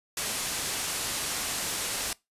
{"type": "low-pass noise", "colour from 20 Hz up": "white", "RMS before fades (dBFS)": -32, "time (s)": [0.17, 2.13], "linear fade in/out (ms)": 2, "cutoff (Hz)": 11000, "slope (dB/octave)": 24, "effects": ["noise-tail reverb RT60 0.2 s tail -22 dB re dry", "resampled to 32000 Hz"]}